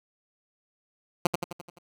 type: tone with echo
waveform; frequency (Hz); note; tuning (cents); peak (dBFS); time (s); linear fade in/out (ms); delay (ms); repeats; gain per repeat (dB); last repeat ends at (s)
10% pulse; 174.61; F3; 0; -10; 1.25-1.27; 5; 86; 6; -5; 1.786
effects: none